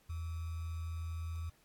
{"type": "tone with sample-and-hold", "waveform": "sine", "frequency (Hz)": 82.41, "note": "E2", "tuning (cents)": 0, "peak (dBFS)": -37, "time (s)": [0.09, 1.5], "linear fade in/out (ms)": 10, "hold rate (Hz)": 1225, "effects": ["pink hiss -69 dBFS RMS until 1.64 s", "AAC 64 kbps"]}